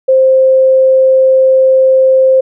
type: tone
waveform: sine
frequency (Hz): 525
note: C5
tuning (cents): +6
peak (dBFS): -4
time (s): 0.08-2.41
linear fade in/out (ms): 10
effects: none